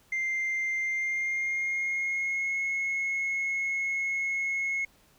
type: tone with pitch glide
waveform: sine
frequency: 2093 to 2174 Hz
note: C7 to C#7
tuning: 0 to -34 cents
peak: -25 dBFS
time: 0.12-4.85 s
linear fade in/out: 5 ms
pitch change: +66 cents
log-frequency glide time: 0.79-2.59 s
effects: tanh soft clip ceiling -25 dBFS + pink hiss -62 dBFS RMS until 5.18 s